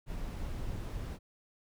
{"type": "noise", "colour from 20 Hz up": "brown", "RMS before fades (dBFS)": -38, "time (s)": [0.06, 1.19], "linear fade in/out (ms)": 50, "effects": []}